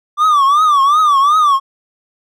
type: tone with vibrato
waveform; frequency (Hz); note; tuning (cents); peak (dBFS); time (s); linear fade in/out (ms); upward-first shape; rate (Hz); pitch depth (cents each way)
triangle; 1170; D6; -7; -6; 0.17-1.6; 50; triangle; 2.7; 160
effects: none